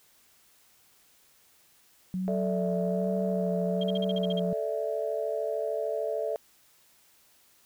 sine tone with vibrato, 183.8 Hz, F#3, 11 cents flat, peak -28 dBFS, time 2.14-4.53 s, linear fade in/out 0 ms, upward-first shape sine, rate 1.2 Hz, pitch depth 40 cents each way
sine chord, A suspended fourth, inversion none, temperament just, 440 / 586.7 / 660 Hz, A4 / D5 / E5, 0 / -2 / +2 cents, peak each -32 dBFS, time 2.28-6.36 s, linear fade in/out 0 ms
sine tone bursts, 3217 Hz, G7, 44 cents sharp, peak -32 dBFS, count 9, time 3.81-4.396 s, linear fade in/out 5 ms, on 26 ms, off 44 ms
effects tanh soft clip ceiling -16 dBFS + white hiss -62 dBFS RMS until 7.65 s

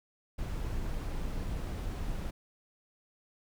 brown noise, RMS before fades -35 dBFS, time 0.38-2.31 s, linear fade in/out 10 ms, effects none

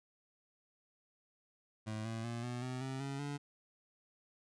25% pulse tone with pitch steps, 108.7 / 113.12 / 117.72 / 122.51 / 127.49 / 132.67 / 138.07 / 143.68 Hz, A2 / A2 / A#2 / B2 / C3 / C3 / C#3 / D3, -21 / +48 / +17 / -14 / -45 / +24 / -7 / -38 cents, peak -35 dBFS, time 1.86-3.38 s, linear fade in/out 20 ms, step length 190 ms, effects resampled to 22050 Hz

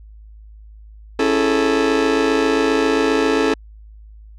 40% pulse chord, A major seventh, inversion first, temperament just, 275 / 330 / 412.5 / 440 Hz, C#4 / E4 / G#4 / A4, -14 / +2 / -12 / 0 cents, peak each -19 / -21 / -23 / -17 dBFS, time 1.19-3.54 s, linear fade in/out 5 ms, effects added 53 Hz sine -38 dBFS peak until 4.38 s + low-pass 5000 Hz 12 dB/octave

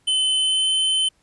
square tone with pitch glide, 3047 to 3065 Hz, G7 to G7, -50 to -40 cents, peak -18 dBFS, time 0.07-1.09 s, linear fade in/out 10 ms, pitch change +10 cents, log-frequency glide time 0.36-0.7 s, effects pink hiss -63 dBFS RMS until 1.22 s + resampled to 24000 Hz

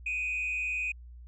sine tone with frequency modulation, 2489 Hz, D#7, in tune, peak -28 dBFS, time 0.06-0.92 s, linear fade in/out 5 ms, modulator 155 Hz, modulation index 0.53, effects tanh soft clip ceiling -26 dBFS + added 60 Hz sine -45 dBFS peak until 1.27 s

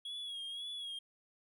triangle tone with vibrato, 3322 Hz, G#7, in tune, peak -39 dBFS, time 0.05-0.99 s, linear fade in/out 5 ms, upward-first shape sine, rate 1.9 Hz, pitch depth 56 cents each way, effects none

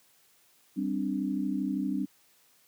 sine chord, G suspended fourth, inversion none, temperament just, 196 / 261.3 / 294 Hz, G3 / C4 / D4, 0 / -2 / +2 cents, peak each -32 dBFS, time 0.76-2.06 s, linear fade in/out 20 ms, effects white hiss -64 dBFS RMS until 2.67 s + high-pass 100 Hz 12 dB/octave

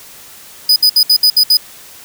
45% pulse tone bursts, 4978 Hz, D#8, in tune, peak -5 dBFS, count 7, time 0.69-1.571 s, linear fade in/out 5 ms, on 71 ms, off 64 ms, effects white hiss -37 dBFS RMS until 2.04 s

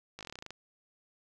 slowing click train, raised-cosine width 0.2 ms, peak -26 dBFS, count 12, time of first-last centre 0.19-0.506 s, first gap 18 ms, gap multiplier 1.09, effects none

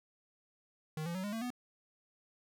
square tone with pitch steps, 155.56 / 170.62 / 187.14 / 205.3 / 225.1 / 246.9 Hz, D#3 / F3 / F#3 / G#3 / A3 / B3, 0 / -40 / +20 / -20 / +40 / 0 cents, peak -37 dBFS, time 0.97-1.504 s, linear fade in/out 2 ms, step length 89 ms, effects none

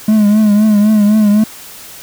triangle tone with vibrato, 211 Hz, G#3, 28 cents sharp, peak -4 dBFS, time 0.08-1.44 s, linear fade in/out 5 ms, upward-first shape triangle, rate 3.9 Hz, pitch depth 69 cents each way, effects white hiss -33 dBFS RMS until 2.02 s

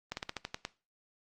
slowing click train, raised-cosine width 0.2 ms, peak -18 dBFS, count 8, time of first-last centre 0.12-0.651 s, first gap 51 ms, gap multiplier 1.13, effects noise-tail reverb RT60 0.3 s tail -18 dB re dry + Opus 32 kbps

